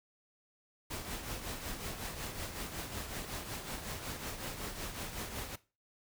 pink noise with tremolo, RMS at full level -39 dBFS, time 0.9-5.56 s, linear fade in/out 10 ms, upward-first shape triangle, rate 5.4 Hz, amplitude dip 60%, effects noise-tail reverb RT60 0.3 s tail -18 dB re dry

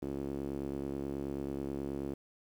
sawtooth tone with band-pass filter, 69.3 Hz, C#2, in tune, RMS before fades -38 dBFS, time 0.02-2.14 s, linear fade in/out 5 ms, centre 330 Hz, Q 2.5, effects 10-bit

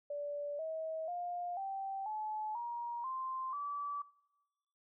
sine tone with pitch steps, 580 / 639.8 / 705.9 / 778.7 / 859 / 947.7 / 1045.5 / 1153.3 Hz, D5 / D#5 / F5 / G5 / A5 / A#5 / C6 / D6, -22 / +48 / +18 / -12 / -42 / +28 / -2 / -32 cents, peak -37 dBFS, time 0.1-4.02 s, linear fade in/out 5 ms, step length 490 ms, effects noise-tail reverb RT60 1.0 s tail -22 dB re dry

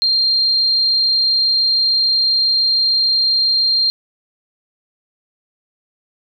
sine tone, 4189 Hz, C8, 1 cent sharp, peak -12 dBFS, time 0.02-3.9 s, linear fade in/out 0 ms, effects none

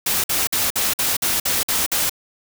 white noise bursts, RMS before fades -20 dBFS, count 9, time 0.06-2.096 s, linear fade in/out 5 ms, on 180 ms, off 52 ms, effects none

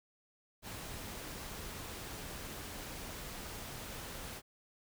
pink noise, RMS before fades -45 dBFS, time 0.62-4.42 s, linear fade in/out 50 ms, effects none

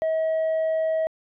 sine tone, 640 Hz, D#5, 49 cents sharp, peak -18 dBFS, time 0.02-1.07 s, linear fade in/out 0 ms, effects tanh soft clip ceiling -20 dBFS

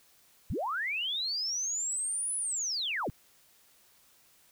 sine linear two-way sweep, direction up then down, 38.89 to 10200 to 38.89 Hz, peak -30 dBFS, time 0.5-3.1 s, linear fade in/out 0 ms, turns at 2.36 s, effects white hiss -63 dBFS RMS until 4.51 s

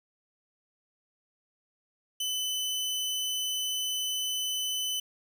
sawtooth tone, 3017 Hz, F#7, 33 cents sharp, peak -26 dBFS, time 2.2-5 s, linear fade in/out 5 ms, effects none

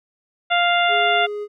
harmonic tone, 698.5 Hz, F5, in tune, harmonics 1 / 2 / 3 / 4 / 5, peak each -18 / -21 / -23 / -24 / -25 dBFS, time 0.5-1.27 s, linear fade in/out 20 ms
triangle tone, 415.3 Hz, G#4, in tune, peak -23 dBFS, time 0.88-1.48 s, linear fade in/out 50 ms
effects none

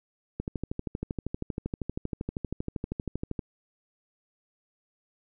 click train, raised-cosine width 3 ms, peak -18 dBFS, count 39, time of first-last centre 0.4-3.392 s, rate 12.7 Hz, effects none

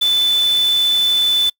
sine tone in noise, 3506 Hz, A7, 7 cents flat, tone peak -12 dBFS, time 0.01-1.5 s, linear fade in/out 10 ms, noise white, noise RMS -30 dBFS, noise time 0.01-1.5 s, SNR +15 dB, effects noise-tail reverb RT60 0.1 s tail -25 dB re dry

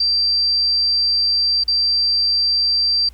sine tone with dropouts, 4699 Hz, D8, in tune, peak -14 dBFS, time 0-3.09 s, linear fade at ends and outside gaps 5 ms, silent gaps 1.638-1.679 s, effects added 60 Hz sine -40 dBFS peak until 3.13 s + pink hiss -54 dBFS RMS until 3.13 s

